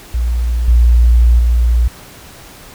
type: tone with level steps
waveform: sine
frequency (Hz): 59.1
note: A#1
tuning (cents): +24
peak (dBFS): -12 / -5 / -8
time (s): 0.14-1.88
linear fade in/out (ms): 5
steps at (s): 0.68 / 1.39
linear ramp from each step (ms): 2
effects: pink hiss -37 dBFS RMS until 2.74 s